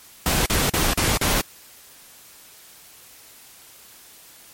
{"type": "noise bursts", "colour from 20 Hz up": "pink", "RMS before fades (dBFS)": -20, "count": 5, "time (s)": [0.26, 1.412], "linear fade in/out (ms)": 2, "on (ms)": 200, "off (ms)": 38, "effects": ["white hiss -47 dBFS RMS until 4.53 s", "MP3 64 kbps"]}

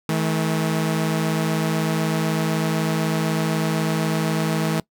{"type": "tone pair together", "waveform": "sawtooth", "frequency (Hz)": [160.3, 216.4], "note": ["E3", "A3"], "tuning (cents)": [-48, -29], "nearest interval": "perfect fourth", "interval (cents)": 519, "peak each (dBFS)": [-17, -21], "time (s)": [0.09, 4.8], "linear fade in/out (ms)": 2, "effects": ["noise-tail reverb RT60 0.1 s tail -22 dB re dry"]}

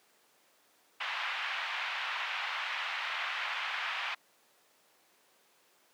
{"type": "band-pass noise", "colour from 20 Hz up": "white", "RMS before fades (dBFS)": -36, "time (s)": [1, 4.15], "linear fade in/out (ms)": 10, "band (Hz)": [830, 2900], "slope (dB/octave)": 24, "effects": ["pink hiss -66 dBFS RMS until 5.93 s", "high-pass 400 Hz 12 dB/octave"]}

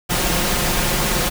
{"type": "noise with comb filter", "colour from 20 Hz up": "pink", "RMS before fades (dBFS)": -19, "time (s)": [0.09, 1.3], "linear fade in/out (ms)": 20, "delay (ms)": 5.6, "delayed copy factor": 0.55, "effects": []}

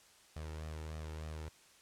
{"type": "tone with flanger", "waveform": "sawtooth", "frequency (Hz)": 78.2, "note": "D#2", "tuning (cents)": 9, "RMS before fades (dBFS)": -44, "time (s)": [0.36, 1.49], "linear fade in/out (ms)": 5, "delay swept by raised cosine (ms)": [1.6, 2.26], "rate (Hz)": 3.3, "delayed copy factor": 0.5, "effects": ["white hiss -63 dBFS RMS until 1.81 s", "low-pass 9000 Hz 12 dB/octave"]}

